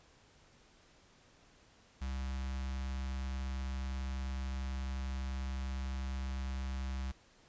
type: tone with notch filter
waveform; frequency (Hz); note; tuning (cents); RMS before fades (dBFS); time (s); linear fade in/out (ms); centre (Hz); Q
square; 65.7; C2; +8; -38; 2.01-7.12; 10; 420; 0.71
effects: pink hiss -64 dBFS RMS until 7.48 s + resampled to 16000 Hz